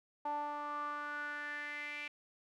sawtooth tone with band-pass filter sweep, 293.7 Hz, D4, in tune, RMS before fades -41 dBFS, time 0.25-2.08 s, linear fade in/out 5 ms, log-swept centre 850 to 2400 Hz, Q 6.3, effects none

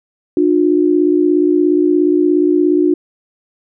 sine tone pair together, 301 / 358 Hz, D4 / F4, +43 / +43 cents, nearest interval minor third, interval 300 cents, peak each -12 dBFS, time 0.37-2.94 s, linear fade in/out 2 ms, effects none

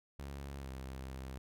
sawtooth tone with pitch glide, 69.3 to 65.98 Hz, C#2 to C2, 0 to +15 cents, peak -39 dBFS, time 0.19-1.38 s, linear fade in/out 0 ms, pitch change -85 cents, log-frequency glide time 0.59-0.68 s, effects none

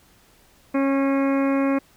harmonic tone with a mistuned harmonic, 273.9 Hz, C#4, 21 cents flat, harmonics 1 / 2 / 3 / 4 / 5 / 6 / 7 / 8 / 9, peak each -19 / -25 / -35 / -31 / -37 / -38 / -41 / -37 / -39 dBFS, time 0.74-1.79 s, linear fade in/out 10 ms, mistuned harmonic 8, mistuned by -21 cents, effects pink hiss -56 dBFS RMS until 1.96 s

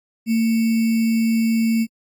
sine tone with sample-and-hold, 226.2 Hz, A3, 48 cents sharp, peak -15 dBFS, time 0.26-1.87 s, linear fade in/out 50 ms, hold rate 2450 Hz, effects AAC 64 kbps

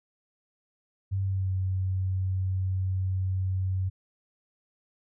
sine tone with pitch glide, 96.9 to 93.98 Hz, G2 to F#2, -20 to +28 cents, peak -25 dBFS, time 1.11-3.9 s, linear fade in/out 20 ms, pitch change -52 cents, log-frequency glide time 1.23-1.52 s, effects none

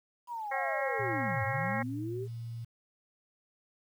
sine linear two-way sweep, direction down then up, 987.8 to 93.2 to 409.5 Hz, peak -35 dBFS, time 0.27-2.28 s, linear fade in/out 50 ms, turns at 1.43 s
harmonic tone, 270.6 Hz, C#4, 42 cents flat, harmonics 2 / 3 / 4 / 5 / 6 / 7 / 8, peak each -38 / -36 / -40 / -43 / -41 / -37 / -40 dBFS, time 0.51-1.83 s, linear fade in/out 10 ms
sine tone, 116.1 Hz, A#2, 7 cents flat, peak -37 dBFS, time 0.99-2.65 s, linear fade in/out 10 ms
effects 10-bit

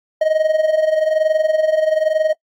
triangle tone with amplitude modulation, 626 Hz, D#5, 10 cents sharp, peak -8 dBFS, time 0.21-2.33 s, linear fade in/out 5 ms, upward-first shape sine, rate 21.1 Hz, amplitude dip 75%, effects noise-tail reverb RT60 0.1 s tail -23 dB re dry + AAC 48 kbps

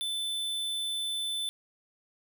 square tone, 3520 Hz, A7, in tune, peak -31 dBFS, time 0.01-1.49 s, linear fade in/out 0 ms, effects none

